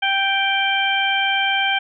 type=harmonic tone; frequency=784 Hz; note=G5; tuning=in tune; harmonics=1 / 2 / 3 / 4; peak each=-22 / -22 / -22 / -22 dBFS; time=0.02-1.79 s; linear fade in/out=10 ms; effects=none